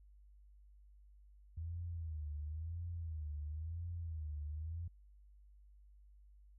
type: tone with vibrato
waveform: sine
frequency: 79.9 Hz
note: D#2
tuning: 47 cents sharp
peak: -40 dBFS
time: 1.57-4.88 s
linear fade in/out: 5 ms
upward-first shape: sine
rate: 0.97 Hz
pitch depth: 130 cents each way
effects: added 50 Hz sine -59 dBFS peak until 6.58 s